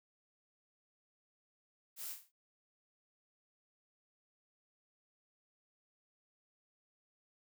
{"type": "noise with echo", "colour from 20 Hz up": "blue", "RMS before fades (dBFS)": -45, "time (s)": [1.96, 2.16], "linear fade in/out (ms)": 50, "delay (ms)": 27, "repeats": 6, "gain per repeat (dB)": -5, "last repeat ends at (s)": 2.322, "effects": []}